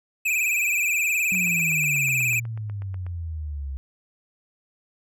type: tone with vibrato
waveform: square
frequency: 2471 Hz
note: D#7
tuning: 13 cents flat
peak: -21 dBFS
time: 0.25-2.4 s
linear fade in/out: 10 ms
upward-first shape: sine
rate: 19 Hz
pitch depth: 93 cents each way
type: exponential sweep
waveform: sine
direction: down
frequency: 186.9 to 66.2 Hz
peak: -28 dBFS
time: 1.32-3.77 s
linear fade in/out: 0 ms
type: click train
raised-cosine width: 0.5 ms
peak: -30 dBFS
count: 15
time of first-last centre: 1.35-3.066 s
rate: 8.16 Hz
effects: none